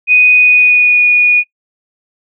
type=tone with pitch glide; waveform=sine; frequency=2489 to 2456 Hz; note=D#7 to D#7; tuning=0 to -23 cents; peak=-4 dBFS; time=0.07-1.44 s; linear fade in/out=50 ms; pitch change=-23 cents; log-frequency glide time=0.34-1.05 s; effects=noise-tail reverb RT60 0.1 s tail -20 dB re dry